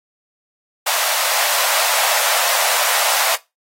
pink high-pass noise, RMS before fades -18 dBFS, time 0.86-3.36 s, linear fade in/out 10 ms, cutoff 580 Hz, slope 48 dB/octave, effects noise-tail reverb RT60 0.2 s tail -17 dB re dry + AAC 48 kbps

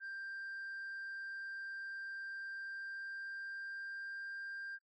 sine tone with pitch glide, 1582 to 1591.2 Hz, G6 to G6, +15 to +25 cents, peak -40 dBFS, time 0-4.79 s, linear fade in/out 50 ms, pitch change +10 cents, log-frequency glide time 2.55-4.34 s, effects noise-tail reverb RT60 0.1 s tail -23 dB re dry + tanh soft clip ceiling -41 dBFS

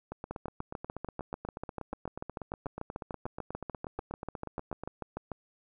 two click trains, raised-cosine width 1 ms, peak -22 / -24 dBFS, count 35 / 40, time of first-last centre 0.31-5.317 / 0.12-4.836 s, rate 6.79 / 8.27 Hz, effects none

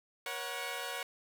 10% pulse chord, F# major, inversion first, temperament equal with one note detuned, 477.9 / 554.4 / 740 Hz, A#4 / C#5 / F#5, +43 / 0 / 0 cents, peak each -34 / -33 / -33 dBFS, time 0.26-1.03 s, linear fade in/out 2 ms, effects none

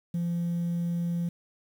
sine tone, 171.7 Hz, F3, 29 cents flat, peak -24 dBFS, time 0.14-1.29 s, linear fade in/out 5 ms, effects tanh soft clip ceiling -25 dBFS + 9-bit

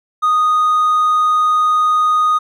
triangle tone, 1240 Hz, D#6, 6 cents flat, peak -8 dBFS, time 0.22-2.39 s, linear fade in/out 20 ms, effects tanh soft clip ceiling -5 dBFS

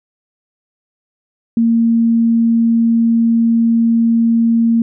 sine tone, 230 Hz, A#3, 23 cents flat, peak -9 dBFS, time 1.57-4.82 s, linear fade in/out 2 ms, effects none

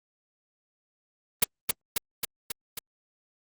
white noise with echo, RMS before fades -19 dBFS, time 1.42-1.44 s, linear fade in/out 5 ms, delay 270 ms, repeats 5, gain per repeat -3 dB, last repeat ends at 2.79 s, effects Opus 32 kbps

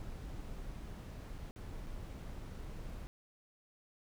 brown noise with dropouts, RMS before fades -45 dBFS, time 0-3.07 s, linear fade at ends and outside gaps 0 ms, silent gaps 1.383-1.387 / 1.51-1.56 / 1.865-1.87 s, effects none

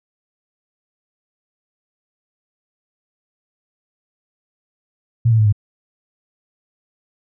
sine tone with pitch steps, 116.54 / 112.12 / 107.86 / 103.77 Hz, A#2 / A2 / A2 / G#2, 0 / +33 / -34 / -1 cents, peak -10 dBFS, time 5.25-5.526 s, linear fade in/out 10 ms, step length 69 ms, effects none

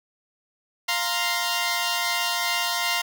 10% pulse chord, F suspended fourth, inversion none, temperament equal, 698.5 / 932.3 / 1046.5 Hz, F5 / Bb5 / C6, 0 / 0 / 0 cents, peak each -19 dBFS, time 0.88-3.02 s, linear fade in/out 10 ms, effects none

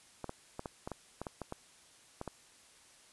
clicks, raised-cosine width 1 ms, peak -25 dBFS, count 12, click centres 0.243 / 0.294 / 0.594 / 0.658 / 0.875 / 0.917 / 1.216 / 1.268 / 1.417 / 1.524 / 2.214 / 2.277 s, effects white hiss -61 dBFS RMS until 3.12 s + resampled to 24000 Hz

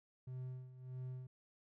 triangle tone with tremolo, 128 Hz, C3, 38 cents flat, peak -40 dBFS, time 0.27-1.27 s, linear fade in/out 5 ms, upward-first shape sine, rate 1.6 Hz, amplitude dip 75%, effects none

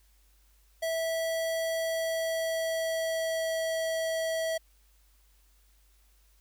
square tone with pitch glide, 654 to 649.5 Hz, E5 to E5, -14 to -26 cents, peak -29 dBFS, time 0.82-4.58 s, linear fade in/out 10 ms, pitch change -12 cents, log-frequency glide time 1.69-3.75 s, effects added 50 Hz sine -61 dBFS peak until 6.4 s + white hiss -68 dBFS RMS until 6.4 s

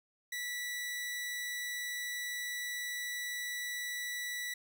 sawtooth tone, 1957 Hz, B6, 16 cents flat, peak -33 dBFS, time 0.32-4.54 s, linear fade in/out 5 ms, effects none

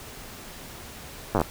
slowing click train, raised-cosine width 1 ms, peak -8 dBFS, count 7, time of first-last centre 1.35-1.416 s, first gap 9 ms, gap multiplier 1.08, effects pink hiss -42 dBFS RMS until 1.5 s

